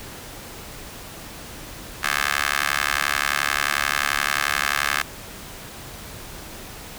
15% pulse tone with high-pass filter, 71.4 Hz, D2, 48 cents flat, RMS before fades -23 dBFS, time 2.03-5.02 s, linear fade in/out 5 ms, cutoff 1500 Hz, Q 2, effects pink hiss -38 dBFS RMS until 6.98 s

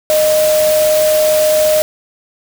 sine tone in noise, 616 Hz, D#5, 17 cents flat, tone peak -9 dBFS, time 0.1-1.82 s, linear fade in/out 0 ms, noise white, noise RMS -20 dBFS, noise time 0.1-1.82 s, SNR +8 dB, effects none

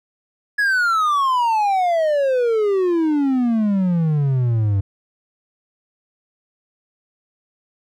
triangle exponential sweep, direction down, 1700 to 95.8 Hz, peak -13 dBFS, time 0.58-4.81 s, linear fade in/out 10 ms, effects none

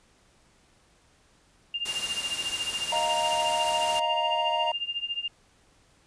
sine tone with tremolo, 2805 Hz, F7, 7 cents sharp, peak -25 dBFS, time 1.74-5.28 s, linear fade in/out 2 ms, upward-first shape triangle, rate 14 Hz, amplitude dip 95%
white noise, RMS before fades -34 dBFS, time 1.85-4 s, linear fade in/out 10 ms
triangle chord, Eb suspended second, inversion none, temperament equal, 622.3 / 698.5 / 932.3 Hz, Eb5 / F5 / Bb5, 0 / 0 / 0 cents, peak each -29 / -29 / -25 dBFS, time 2.92-4.72 s, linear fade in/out 5 ms
effects pink hiss -62 dBFS RMS until 6.06 s + resampled to 22050 Hz

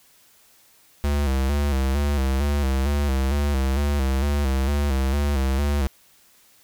square tone with vibrato, 69.3 Hz, C#2, in tune, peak -20 dBFS, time 1.04-5.87 s, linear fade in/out 0 ms, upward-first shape square, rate 2.2 Hz, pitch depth 69 cents each way, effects white hiss -56 dBFS RMS until 6.63 s

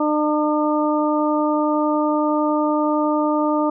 harmonic tone, 301.8 Hz, D4, 47 cents sharp, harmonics 1 / 2 / 3 / 4, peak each -19 / -22 / -24 / -25 dBFS, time 0-3.7 s, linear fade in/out 5 ms, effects none

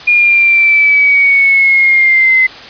sine linear sweep, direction down, 2431 to 2045 Hz, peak -5 dBFS, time 0.07-2.47 s, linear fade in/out 10 ms, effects white hiss -30 dBFS RMS until 2.69 s + resampled to 11025 Hz

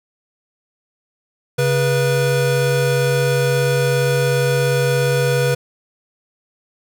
square tone pair together, 136.8 / 487.5 Hz, C#3 / B4, -23 / -23 cents, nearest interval octave + minor seventh, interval 2200 cents, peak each -18 dBFS, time 1.58-5.55 s, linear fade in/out 10 ms, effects none

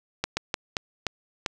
slowing click train, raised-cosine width 0.2 ms, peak -8 dBFS, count 6, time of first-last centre 0.24-1.462 s, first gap 130 ms, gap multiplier 1.32, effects none

